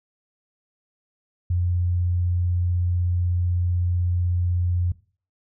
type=tone; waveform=sine; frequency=88.4 Hz; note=F2; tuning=22 cents sharp; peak=-19 dBFS; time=1.5-4.92 s; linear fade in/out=5 ms; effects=noise-tail reverb RT60 0.4 s tail -19 dB re dry